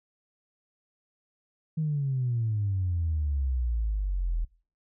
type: exponential sweep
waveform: sine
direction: down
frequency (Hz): 160.3 to 39.61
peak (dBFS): -24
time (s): 1.77-4.45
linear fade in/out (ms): 10
effects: noise-tail reverb RT60 0.4 s tail -23 dB re dry + tanh soft clip ceiling -20 dBFS